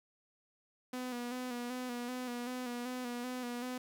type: tone with vibrato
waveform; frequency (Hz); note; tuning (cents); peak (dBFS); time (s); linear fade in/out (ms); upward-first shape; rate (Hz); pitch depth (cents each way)
sawtooth; 246.9; B3; 0; -34; 0.93-3.78; 5; square; 2.6; 36
effects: 11-bit